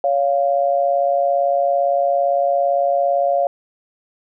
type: tone pair together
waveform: sine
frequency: 560.8 / 698.5 Hz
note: C#5 / F5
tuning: +20 / 0 cents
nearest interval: major third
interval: 380 cents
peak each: -17 dBFS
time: 0.04-3.47 s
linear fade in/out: 2 ms
effects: none